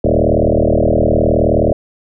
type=tone with frequency modulation; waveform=sine; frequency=329.6 Hz; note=E4; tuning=in tune; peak=-9 dBFS; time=0.04-1.73 s; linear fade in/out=5 ms; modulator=39.2 Hz; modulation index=7.8; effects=none